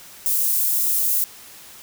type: high-pass noise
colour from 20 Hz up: white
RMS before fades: -20 dBFS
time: 0.26-1.24 s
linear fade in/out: 0 ms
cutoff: 11000 Hz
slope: 12 dB/octave
effects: white hiss -43 dBFS RMS until 1.82 s